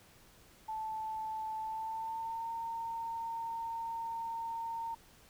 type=tone with pitch glide; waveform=sine; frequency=876 to 915.3 Hz; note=A5 to A#5; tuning=-8 to -32 cents; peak=-36 dBFS; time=0.68-4.95 s; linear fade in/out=10 ms; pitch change=+76 cents; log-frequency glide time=1.61-2.48 s; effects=pink hiss -61 dBFS RMS until 5.29 s